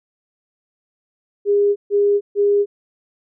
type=tone bursts; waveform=sine; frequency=407 Hz; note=G#4; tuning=35 cents flat; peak=-12 dBFS; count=3; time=1.45-2.66 s; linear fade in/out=50 ms; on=310 ms; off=140 ms; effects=none